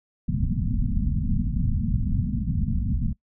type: low-pass noise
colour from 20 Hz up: pink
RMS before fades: -24 dBFS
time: 0.28-3.13 s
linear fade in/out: 5 ms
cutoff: 250 Hz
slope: 96 dB/octave
effects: noise-tail reverb RT60 0.1 s tail -22 dB re dry

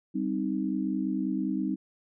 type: chord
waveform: sine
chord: C minor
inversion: second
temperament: equal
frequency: 196 / 261.6 / 311.1 Hz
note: G3 / C4 / Eb4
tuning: 0 / 0 / 0 cents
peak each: -31 dBFS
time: 0.14-1.76 s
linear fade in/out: 20 ms
effects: none

